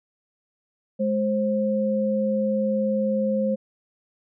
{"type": "tone pair together", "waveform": "sine", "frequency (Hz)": [210, 529.2], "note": ["G#3", "C5"], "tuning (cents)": [19, 20], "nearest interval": "octave + major third", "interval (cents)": 1601, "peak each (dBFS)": -23, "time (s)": [0.99, 3.56], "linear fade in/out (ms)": 20, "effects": []}